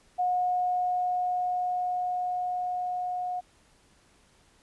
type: tone with level ramp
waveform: sine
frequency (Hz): 724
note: F#5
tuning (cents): -38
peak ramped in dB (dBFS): -23 to -29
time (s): 0.18-3.41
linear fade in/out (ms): 20
effects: pink hiss -62 dBFS RMS until 4.62 s + resampled to 24000 Hz